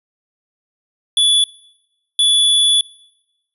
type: tone bursts at uneven times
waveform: square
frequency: 3437 Hz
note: A7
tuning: 41 cents flat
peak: -11 dBFS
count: 2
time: 1.17-1.44 / 2.19-2.81 s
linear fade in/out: 2 ms
effects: noise-tail reverb RT60 1.0 s tail -24 dB re dry + resampled to 32000 Hz